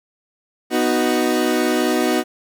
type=chord; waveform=30% pulse; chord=B major; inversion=none; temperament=equal; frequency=246.9 / 311.1 / 370 Hz; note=B3 / D#4 / F#4; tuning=0 / 0 / 0 cents; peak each=-18 dBFS; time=0.7-2.24 s; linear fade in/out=50 ms; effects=none